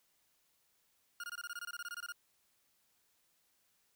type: tone bursts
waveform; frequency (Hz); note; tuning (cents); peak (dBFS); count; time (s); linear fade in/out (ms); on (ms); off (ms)
40% pulse; 1423; F6; +32; -40; 16; 1.2-2.122; 2; 37; 22
effects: white hiss -75 dBFS RMS until 3.95 s